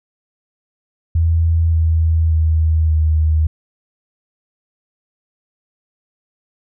sine tone with pitch steps, 82.41 / 80.99 / 79.6 / 78.24 Hz, E2 / E2 / D#2 / D#2, 0 / -30 / +40 / +10 cents, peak -11 dBFS, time 1.15-3.47 s, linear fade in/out 5 ms, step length 580 ms, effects none

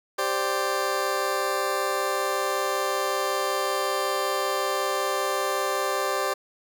20% pulse chord, G suspended fourth, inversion none, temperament just, 392 / 522.7 / 588 Hz, G4 / C5 / D5, 0 / -2 / +2 cents, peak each -24 dBFS, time 0.18-6.34 s, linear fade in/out 10 ms, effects 9-bit

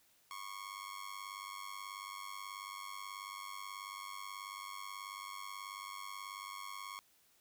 sawtooth tone with amplitude modulation, 1095 Hz, C#6, 22 cents flat, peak -37 dBFS, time 0.31-6.99 s, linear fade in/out 0 ms, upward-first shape sine, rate 98.4 Hz, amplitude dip 85%, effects white hiss -70 dBFS RMS until 7.4 s

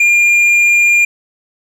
sine tone with tanh clipping, 2405 Hz, D7, 41 cents sharp, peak -8 dBFS, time 0-1.05 s, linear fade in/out 5 ms, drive 6 dB, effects none

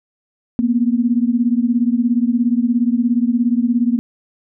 sine beating tone pair, 233.1 / 250.1 Hz, A#3 / B3, 0 / +22 cents, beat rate 17 Hz, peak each -15 / -17 dBFS, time 0.59-3.99 s, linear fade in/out 0 ms, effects none

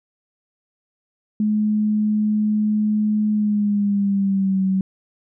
sine tone with pitch glide, 212.3 to 190.23 Hz, G#3 to F#3, +38 to +48 cents, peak -16 dBFS, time 1.4-4.81 s, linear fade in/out 2 ms, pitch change -190 cents, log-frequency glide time 3.31-4.63 s, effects none

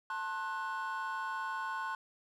triangle chord, F# diminished, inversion first, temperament just, 888 / 1065.6 / 1480 Hz, A5 / C6 / F#6, +16 / +31 / 0 cents, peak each -38 / -36 / -37 dBFS, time 0.1-1.95 s, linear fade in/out 2 ms, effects tanh soft clip ceiling -28 dBFS

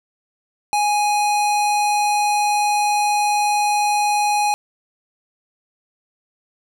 square tone with low-pass filter, 830.6 Hz, G#5, in tune, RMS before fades -18 dBFS, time 0.73-4.54 s, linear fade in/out 0 ms, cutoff 10000 Hz, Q 1.1, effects none

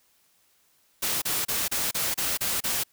white noise bursts, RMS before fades -27 dBFS, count 8, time 1.02-2.837 s, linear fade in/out 10 ms, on 200 ms, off 31 ms, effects white hiss -65 dBFS RMS until 2.92 s

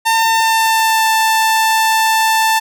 sawtooth tone with pitch glide, 903 to 886 Hz, A5 to A5, +45 to +12 cents, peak -7 dBFS, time 0.05-2.6 s, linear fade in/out 20 ms, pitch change -33 cents, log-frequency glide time 0.16-1.09 s, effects none

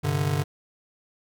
square chord, G suspended fourth, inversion none, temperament just, 98 / 130.67 / 147 Hz, G2 / C3 / D3, 0 / -2 / +2 cents, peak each -29 / -30 / -26 dBFS, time 0.03-0.44 s, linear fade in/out 20 ms, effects none

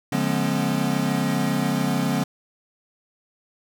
square tone cluster, 145.2 / 178.4 / 210.3 / 243.3 / 270.5 Hz, D3 / F3 / G#3 / B3 / C#4, -19 / +37 / +22 / -26 / -42 cents, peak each -28 dBFS, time 0.12-2.24 s, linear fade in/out 5 ms, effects none

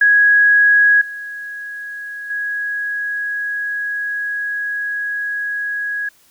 sine tone with level steps, 1661.2 Hz, G#6, in tune, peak -8 / -26 / -19 dBFS, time 0.01-6.09 s, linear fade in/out 5 ms, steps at 1.01 / 2.3 s, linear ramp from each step 5 ms, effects white hiss -53 dBFS RMS until 6.3 s

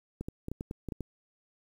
clicks, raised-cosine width 3 ms, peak -23 dBFS, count 9, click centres 0.21 / 0.285 / 0.484 / 0.516 / 0.609 / 0.711 / 0.887 / 0.922 / 1.007 s, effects 9-bit

